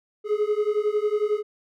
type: beating tone pair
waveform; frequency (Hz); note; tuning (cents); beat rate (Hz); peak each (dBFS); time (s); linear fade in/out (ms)
triangle; 415.3 / 426.3; G#4 / G#4; 0 / +45; 11; -22; 0.24-1.43; 50
effects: none